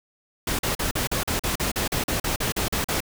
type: noise bursts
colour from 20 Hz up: pink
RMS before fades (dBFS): -25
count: 16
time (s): 0.47-3.005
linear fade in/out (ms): 5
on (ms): 120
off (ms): 41
effects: none